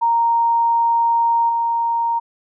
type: tone with level steps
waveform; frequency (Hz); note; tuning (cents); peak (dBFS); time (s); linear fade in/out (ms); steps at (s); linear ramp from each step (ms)
sine; 930; A#5; -4; -13 / -16; 0.01-2.2; 20; 1.49; 5
effects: none